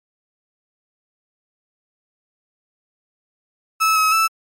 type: tone with pitch steps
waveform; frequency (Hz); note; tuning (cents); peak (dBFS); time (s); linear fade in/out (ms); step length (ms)
35% pulse; 1302 / 1280 / 1318; E6 / D#6 / E6; -22 / +49 / -1; -12; 3.8-4.28; 20; 160
effects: MP3 64 kbps